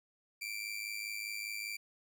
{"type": "tone with amplitude modulation", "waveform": "sawtooth", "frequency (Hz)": 2349, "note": "D7", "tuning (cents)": 0, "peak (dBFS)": -32, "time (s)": [0.41, 1.77], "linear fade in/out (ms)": 10, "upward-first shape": "sine", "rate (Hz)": 105, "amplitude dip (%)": 70, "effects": []}